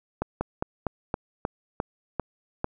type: slowing click train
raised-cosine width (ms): 1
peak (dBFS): -12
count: 9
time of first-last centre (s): 0.22-2.644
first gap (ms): 190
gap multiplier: 1.13
effects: none